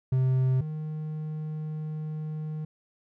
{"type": "tone pair in turn", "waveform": "triangle", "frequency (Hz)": [130, 154.6], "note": ["C3", "D#3"], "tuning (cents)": [-11, -11], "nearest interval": "minor third", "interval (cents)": 300, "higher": "second", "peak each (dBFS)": [-19, -29], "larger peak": "first", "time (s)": [[0.12, 0.61], [0.61, 2.65]], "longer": "second", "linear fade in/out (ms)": 5, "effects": []}